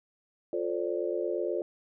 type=chord; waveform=sine; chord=D minor seventh; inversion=first; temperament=just; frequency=352.4 / 440.5 / 528.6 / 587.3 Hz; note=F4 / A4 / C5 / D5; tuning=+16 / +2 / +18 / 0 cents; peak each=-32 / -34 / -35 / -35 dBFS; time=0.53-1.62 s; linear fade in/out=2 ms; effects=none